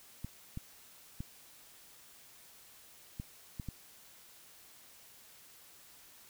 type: clicks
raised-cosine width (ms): 5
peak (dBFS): -27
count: 6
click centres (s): 0.246 / 0.574 / 1.205 / 3.199 / 3.598 / 3.687
effects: white hiss -58 dBFS RMS until 6.29 s